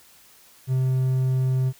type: tone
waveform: triangle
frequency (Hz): 130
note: C3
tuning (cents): -11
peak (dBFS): -17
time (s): 0.67-1.73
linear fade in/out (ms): 50
effects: white hiss -53 dBFS RMS until 1.79 s